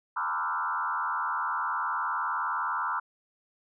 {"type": "tone with frequency modulation", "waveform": "sine", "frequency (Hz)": 1174.7, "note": "D6", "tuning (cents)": 0, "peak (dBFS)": -27, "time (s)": [0.16, 3], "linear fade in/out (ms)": 10, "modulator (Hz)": 79.8, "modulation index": 3.4, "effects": []}